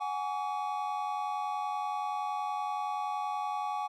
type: chord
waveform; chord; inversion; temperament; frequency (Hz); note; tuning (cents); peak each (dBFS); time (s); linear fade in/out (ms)
triangle; F# suspended second; none; equal with one note detuned; 740 / 830.6 / 1137.9; F#5 / G#5 / C#6; 0 / 0 / +45; -36 / -32 / -35; 0-3.88; 20
effects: none